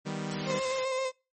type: chord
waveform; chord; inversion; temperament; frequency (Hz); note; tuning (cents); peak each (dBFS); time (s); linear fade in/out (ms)
sawtooth; Eb augmented; none; equal; 155.56 / 196 / 246.9; Eb3 / G3 / B3; 0 / 0 / 0; -32 / -32 / -38; 0.05-0.6; 20
type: noise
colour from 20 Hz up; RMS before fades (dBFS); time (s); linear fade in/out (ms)
white; -39; 0.31-0.84; 0
type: tone with vibrato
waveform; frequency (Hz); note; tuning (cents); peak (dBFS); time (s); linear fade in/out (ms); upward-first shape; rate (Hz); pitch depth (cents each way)
35% pulse; 523.3; C5; 0; -27; 0.45-1.12; 50; square; 7.5; 23
effects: noise-tail reverb RT60 0.3 s tail -25 dB re dry + MP3 32 kbps